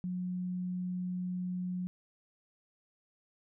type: tone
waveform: sine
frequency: 181.1 Hz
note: F#3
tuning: 37 cents flat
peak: -33 dBFS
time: 0.04-1.87 s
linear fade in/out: 0 ms
effects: none